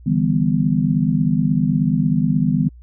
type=chord; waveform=sine; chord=E minor seventh; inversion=third; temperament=just; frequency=148.33 / 164.81 / 197.78 / 247.2 Hz; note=D3 / E3 / G3 / B3; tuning=+18 / 0 / +16 / +2 cents; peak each=-20 dBFS; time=0.06-2.69 s; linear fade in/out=10 ms; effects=added 60 Hz sine -39 dBFS peak until 2.82 s